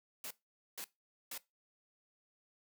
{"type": "noise bursts", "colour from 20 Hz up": "white", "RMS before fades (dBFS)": -44, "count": 3, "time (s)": [0.24, 1.378], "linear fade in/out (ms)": 2, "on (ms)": 66, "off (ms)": 470, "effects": ["noise-tail reverb RT60 0.2 s tail -19 dB re dry", "high-pass 200 Hz 12 dB/octave"]}